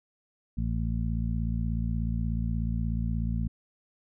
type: harmonic tone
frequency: 56.6 Hz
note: A1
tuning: 50 cents sharp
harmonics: 1 / 2 / 3 / 4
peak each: -29 / -32 / -34 / -35 dBFS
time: 0.57-3.48 s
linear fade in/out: 10 ms
effects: none